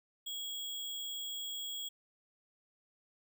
sine tone with sample-and-hold, 3322 Hz, G#7, in tune, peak -38 dBFS, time 0.26-1.89 s, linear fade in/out 10 ms, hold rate 11025 Hz, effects none

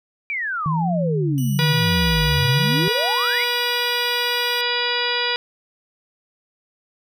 sine exponential two-way sweep, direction down then up, 2383 to 49.83 to 2383 Hz, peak -22 dBFS, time 0.3-3.44 s, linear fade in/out 0 ms, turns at 2.22 s
sine tone with vibrato, 153.7 Hz, D#3, 21 cents flat, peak -19 dBFS, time 0.66-2.88 s, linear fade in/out 0 ms, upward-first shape triangle, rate 0.95 Hz, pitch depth 250 cents each way
5% pulse tone with pitch glide, 2946 to 2869 Hz, F#7 to F7, -8 to +46 cents, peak -26 dBFS, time 1.38-4.61 s, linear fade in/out 0 ms, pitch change -46 cents, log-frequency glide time 2.26-3.26 s
harmonic tone, 484.5 Hz, B4, 33 cents flat, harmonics 1 / 2 / 3 / 4 / 5 / 6 / 7 / 8 / 10, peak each -28 / -28 / -28 / -28 / -28 / -28 / -28 / -28 / -28 dBFS, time 1.59-5.36 s, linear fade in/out 0 ms
effects none

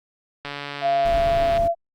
click train, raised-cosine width 0.3 ms, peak -15 dBFS, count 162, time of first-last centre 0.45-1.576 s, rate 143 Hz
sine tone with pitch glide, 687 to 678.3 Hz, F5 to E5, -29 to +49 cents, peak -17 dBFS, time 0.81-1.75 s, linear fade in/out 50 ms, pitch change -22 cents, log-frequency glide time 0.99-1.13 s
brown noise, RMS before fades -29 dBFS, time 1.05-1.68 s, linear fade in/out 5 ms
effects Opus 48 kbps

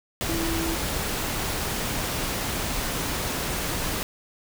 sine tone in noise, 330 Hz, E4, 2 cents sharp, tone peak -28 dBFS, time 0.29-0.75 s, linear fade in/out 0 ms, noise pink, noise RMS -28 dBFS, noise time 0.21-4.03 s, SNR -3 dB, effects none

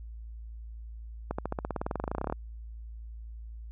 accelerating click train, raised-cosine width 1 ms, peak -17 dBFS, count 23, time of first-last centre 1.31-2.325 s, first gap 75 ms, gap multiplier 0.95, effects added 56 Hz sine -40 dBFS peak until 3.71 s

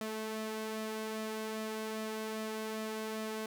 sawtooth tone with flanger, 218.4 Hz, A3, 13 cents flat, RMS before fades -39 dBFS, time 0.01-3.46 s, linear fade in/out 2 ms, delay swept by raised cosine 1.6 to 2.7 ms, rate 2.5 Hz, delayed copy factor +0.5, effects none

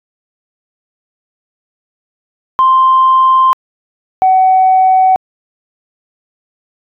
sine tone pair in turn, 1046.5 / 752.7 Hz, C6 / F#5, 0 / +29 cents, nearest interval tritone, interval 571 cents, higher first, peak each -4 dBFS, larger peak neither, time 2.59-3.53 / 4.22-5.16 s, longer neither, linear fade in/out 0 ms, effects tanh soft clip ceiling -1 dBFS

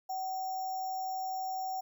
sine tone with sample-and-hold, 756 Hz, F#5, 37 cents sharp, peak -33 dBFS, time 0.09-1.81 s, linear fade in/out 10 ms, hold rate 6300 Hz, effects none

